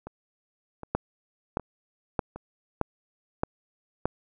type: two click trains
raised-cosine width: 1 ms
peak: -10 / -24 dBFS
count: 6 / 4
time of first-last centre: 0.95-4.056 / 0.07-2.36 s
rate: 1.61 / 1.31 Hz
effects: none